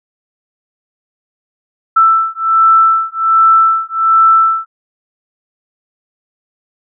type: beating tone pair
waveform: sine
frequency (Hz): 1326 / 1327.3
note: E6 / E6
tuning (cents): +10 / +12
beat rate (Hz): 1.3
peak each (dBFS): -10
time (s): 1.96-4.66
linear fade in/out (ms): 10
effects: none